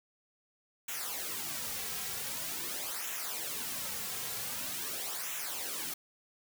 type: noise with flanger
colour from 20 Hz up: white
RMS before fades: -38 dBFS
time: 0.88-5.94 s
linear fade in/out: 5 ms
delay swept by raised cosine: 0.21 to 3.41 ms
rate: 0.45 Hz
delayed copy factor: -0.7
effects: none